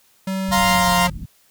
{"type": "tone with pitch glide", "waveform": "square", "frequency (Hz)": [190.9, 179.15], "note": ["G3", "F3"], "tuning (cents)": [-46, 44], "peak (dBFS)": -22, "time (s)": [0.27, 1.1], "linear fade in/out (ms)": 5, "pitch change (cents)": -110, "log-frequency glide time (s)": [0.54, 0.94]}
{"type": "low-pass noise", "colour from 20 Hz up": "pink", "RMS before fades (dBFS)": -31, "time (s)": [0.48, 1.26], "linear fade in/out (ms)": 10, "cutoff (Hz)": 200, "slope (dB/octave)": 24}
{"type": "chord", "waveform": "sawtooth", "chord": "F suspended fourth", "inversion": "none", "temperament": "equal", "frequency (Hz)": [698.5, 932.3, 1046.5], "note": ["F5", "Bb5", "C6"], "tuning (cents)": [0, 0, 0], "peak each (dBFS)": -16, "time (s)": [0.51, 1.08], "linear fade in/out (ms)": 20}
{"effects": ["white hiss -57 dBFS RMS until 1.5 s"]}